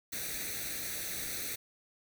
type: noise with comb filter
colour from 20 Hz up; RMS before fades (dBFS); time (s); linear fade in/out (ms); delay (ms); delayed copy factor
white; -38; 0.12-1.56; 10; 0.49; +0.75
effects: none